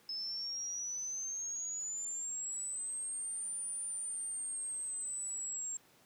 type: exponential two-way sweep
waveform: sine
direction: up then down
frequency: 5190 to 9397 to 7470 Hz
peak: -37 dBFS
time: 0.09-5.77 s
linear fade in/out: 2 ms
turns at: 3.68 s
effects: pink hiss -65 dBFS RMS until 6.05 s + high-pass 150 Hz 12 dB/octave